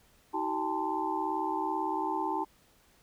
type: tone cluster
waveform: sine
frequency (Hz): 318.4 / 381.1 / 808 / 886 / 1033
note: D#4 / G4 / G#5 / A5 / C6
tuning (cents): +40 / -49 / -48 / +12 / -22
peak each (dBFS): -36 / -37 / -38 / -32 / -38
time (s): 0.33-2.45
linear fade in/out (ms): 20
effects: pink hiss -64 dBFS RMS until 3.02 s